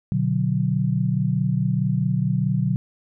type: chord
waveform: sine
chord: B minor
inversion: none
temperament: just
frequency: 123.47 / 148.16 / 185.21 Hz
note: B2 / D3 / F#3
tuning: 0 / +16 / +2 cents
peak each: -23 dBFS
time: 0.12-2.76 s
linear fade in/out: 0 ms
effects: none